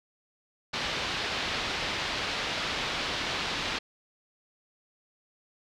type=low-pass noise; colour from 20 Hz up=white; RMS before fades=-32 dBFS; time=0.73-3.79 s; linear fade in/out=10 ms; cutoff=4300 Hz; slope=24 dB/octave; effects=none